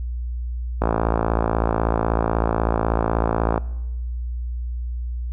click train, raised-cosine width 1 ms, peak -5 dBFS, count 156, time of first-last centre 0.82-3.578 s, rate 56.2 Hz, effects noise-tail reverb RT60 1.0 s tail -21 dB re dry + added 60 Hz sine -24 dBFS peak until 5.32 s

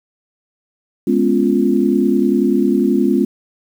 sine chord, C# dominant seventh, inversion second, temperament equal, 207.7 / 246.9 / 277.2 / 349.2 Hz, G#3 / B3 / C#4 / E#4, 0 / 0 / 0 / 0 cents, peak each -17 dBFS, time 1.07-3.25 s, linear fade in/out 5 ms, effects 7-bit

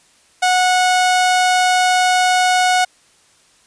sawtooth tone, 733 Hz, F#5, 16 cents flat, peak -8 dBFS, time 0.42-2.85 s, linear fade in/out 10 ms, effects white hiss -53 dBFS RMS until 3.66 s + resampled to 22050 Hz

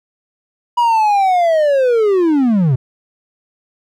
triangle linear sweep, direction down, 972 to 118.7 Hz, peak -8 dBFS, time 0.77-2.76 s, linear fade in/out 10 ms, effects none

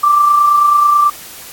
sine tone with amplitude modulation, 1174.7 Hz, D6, in tune, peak -5 dBFS, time 0.03-1.1 s, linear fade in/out 10 ms, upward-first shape sine, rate 29.2 Hz, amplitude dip 40%, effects white hiss -33 dBFS RMS until 1.52 s + AAC 64 kbps

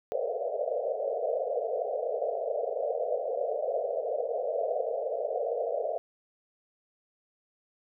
pink band-pass noise, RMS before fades -31 dBFS, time 0.12-5.98 s, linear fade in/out 0 ms, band 450 to 700 Hz, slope 96 dB/octave, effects none

